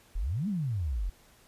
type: exponential two-way sweep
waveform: sine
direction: up then down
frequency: 35.15 to 220 to 40.57 Hz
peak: -28 dBFS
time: 0.15-1.1 s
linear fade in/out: 10 ms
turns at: 0.48 s
effects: pink hiss -60 dBFS RMS until 1.47 s + resampled to 32000 Hz